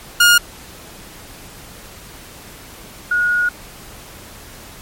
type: tone pair in turn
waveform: sawtooth / sine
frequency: 1424 / 1446.4 Hz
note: F6 / F#6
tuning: +33 / -40 cents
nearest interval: unison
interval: 27 cents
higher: second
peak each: -4 / -13 dBFS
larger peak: first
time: 0.2-0.38 / 3.11-3.49 s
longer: second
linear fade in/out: 5 ms
effects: pink hiss -38 dBFS RMS until 4.81 s + MP3 64 kbps